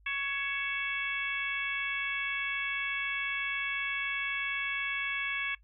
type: harmonic tone with a mistuned harmonic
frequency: 557 Hz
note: C#5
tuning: 8 cents sharp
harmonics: 2 / 3 / 4 / 5 / 6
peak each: -42 / -36 / -34 / -37 / -43 dBFS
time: 0.06-5.55 s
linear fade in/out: 5 ms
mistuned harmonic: 5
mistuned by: -78 cents
effects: noise-tail reverb RT60 0.1 s tail -19 dB re dry + added 51 Hz sine -58 dBFS peak until 5.63 s